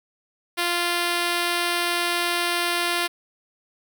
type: tone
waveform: 5% pulse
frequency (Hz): 347.7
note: F4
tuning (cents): -8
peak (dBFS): -10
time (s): 0.57-3.08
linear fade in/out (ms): 20
effects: none